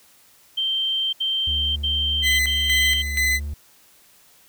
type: tone bursts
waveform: sine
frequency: 3136 Hz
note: G7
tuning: in tune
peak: -20 dBFS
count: 4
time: 0.57-3.023 s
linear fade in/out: 10 ms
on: 560 ms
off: 71 ms
type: tone with vibrato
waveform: triangle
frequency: 72.8 Hz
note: D2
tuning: 15 cents flat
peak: -24 dBFS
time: 1.47-3.54 s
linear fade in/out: 5 ms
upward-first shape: triangle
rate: 4.6 Hz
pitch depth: 14 cents each way
type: tone with tremolo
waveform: 40% pulse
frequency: 2022 Hz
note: B6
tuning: 40 cents sharp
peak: -17 dBFS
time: 2.22-3.4 s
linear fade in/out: 50 ms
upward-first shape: square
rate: 2.1 Hz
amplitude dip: 65%
effects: white hiss -54 dBFS RMS until 4.48 s